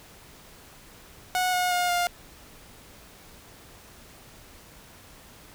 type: tone with pitch steps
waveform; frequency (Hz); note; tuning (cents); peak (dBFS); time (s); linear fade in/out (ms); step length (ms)
sawtooth; 733 / 723.3 / 713.8 / 704.4; F#5 / F#5 / F5 / F5; -16 / -39 / +38 / +15; -19; 1.35-2.07; 0; 180
effects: pink hiss -50 dBFS RMS until 5.54 s